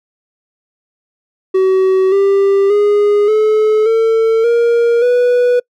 triangle tone with pitch steps, 378.3 / 395 / 412.5 / 430.8 / 449.9 / 469.8 / 490.6 Hz, F#4 / G4 / G#4 / A4 / A4 / A#4 / B4, +38 / +13 / -12 / -37 / +39 / +13 / -12 cents, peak -6 dBFS, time 1.54-5.6 s, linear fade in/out 10 ms, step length 580 ms, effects noise-tail reverb RT60 0.1 s tail -26 dB re dry

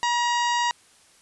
harmonic tone with a mistuned harmonic, 951 Hz, A#5, 34 cents sharp, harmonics 1 / 2 / 3 / 4 / 5 / 6 / 7 / 8, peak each -22 / -28 / -32 / -34 / -36 / -38 / -39 / -40 dBFS, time 0.03-0.71 s, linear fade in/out 0 ms, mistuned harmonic 1, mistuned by +16 cents, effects white hiss -56 dBFS RMS until 1.21 s + resampled to 24000 Hz

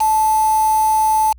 sine tone with quantisation, 871 Hz, A5, 18 cents flat, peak -12 dBFS, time 0-1.33 s, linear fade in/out 10 ms, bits 4, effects added 60 Hz sine -39 dBFS peak until 1.38 s

